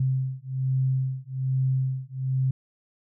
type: beating tone pair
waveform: sine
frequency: 130.81 / 132.01 Hz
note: C3 / C3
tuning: 0 / +16 cents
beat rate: 1.2 Hz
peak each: -26 dBFS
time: 0-2.51 s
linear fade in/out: 5 ms
effects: none